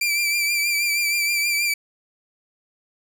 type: tone with vibrato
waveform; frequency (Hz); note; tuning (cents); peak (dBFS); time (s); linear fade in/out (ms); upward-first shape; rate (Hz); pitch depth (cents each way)
sawtooth; 2349; D7; 0; -16; 0.01-1.74; 5; triangle; 6.3; 45
effects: none